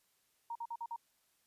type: tone bursts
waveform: sine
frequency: 932.3 Hz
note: A#5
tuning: in tune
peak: -38 dBFS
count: 5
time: 0.5-0.962 s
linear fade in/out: 5 ms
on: 54 ms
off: 48 ms
effects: white hiss -75 dBFS RMS until 1.46 s + resampled to 32000 Hz